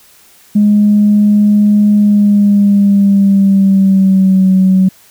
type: tone with pitch glide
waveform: sine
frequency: 207.7 to 188.27 Hz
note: G#3 to F#3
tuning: 0 to +30 cents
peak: -4 dBFS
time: 0.55-4.89 s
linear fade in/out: 10 ms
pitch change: -170 cents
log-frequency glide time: 1.95-4.51 s
effects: tanh soft clip ceiling 0 dBFS + white hiss -44 dBFS RMS until 5.1 s